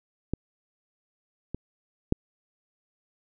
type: clicks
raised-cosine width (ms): 3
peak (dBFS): -14 / -19 / -8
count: 3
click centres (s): 0.336 / 1.546 / 2.124
effects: none